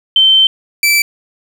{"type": "tone pair in turn", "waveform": ["sine", "sawtooth"], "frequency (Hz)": [3100, 2324], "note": ["G7", "D7"], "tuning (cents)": [-20, -19], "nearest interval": "perfect fourth", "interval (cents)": 499, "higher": "first", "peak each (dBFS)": -5, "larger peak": "neither", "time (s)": [[0.16, 0.47], [0.83, 1.02]], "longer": "first", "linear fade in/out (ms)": 2, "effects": ["7-bit"]}